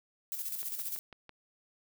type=noise with tremolo; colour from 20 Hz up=violet; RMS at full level=-36 dBFS; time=0.32-0.99 s; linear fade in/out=0 ms; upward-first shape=square; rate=15 Hz; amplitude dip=50%
type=click train; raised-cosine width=0.3 ms; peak=-32 dBFS; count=5; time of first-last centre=0.63-1.293 s; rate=6.03 Hz
effects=none